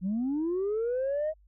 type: linear sweep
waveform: sine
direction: up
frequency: 174.61 to 637 Hz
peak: -25 dBFS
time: 0.01-1.34 s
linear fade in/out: 50 ms
effects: tanh soft clip ceiling -24 dBFS + added 50 Hz sine -57 dBFS peak until 1.47 s